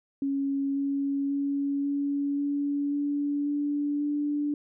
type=tone with pitch steps; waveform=sine; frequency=276.4 / 278.6 / 280.9 / 283.2 / 285.5 / 287.8 / 290.1 / 292.5 Hz; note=C#4 / C#4 / C#4 / C#4 / D4 / D4 / D4 / D4; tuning=-5 / +9 / +23 / +37 / -49 / -35 / -21 / -7 cents; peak=-25 dBFS; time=0.22-4.54 s; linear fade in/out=2 ms; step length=540 ms; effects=none